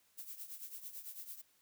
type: noise with tremolo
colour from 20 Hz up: violet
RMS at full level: -45 dBFS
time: 0.17-1.42 s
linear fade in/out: 20 ms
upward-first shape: triangle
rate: 9 Hz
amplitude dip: 80%
effects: white hiss -72 dBFS RMS until 1.61 s